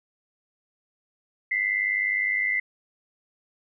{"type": "tone pair together", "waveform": "sine", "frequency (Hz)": [1993.2, 2093], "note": ["B6", "C7"], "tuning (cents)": [15, 0], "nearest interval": "minor second", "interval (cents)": 85, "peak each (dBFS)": -25, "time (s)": [1.51, 2.6], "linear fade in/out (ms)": 5, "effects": []}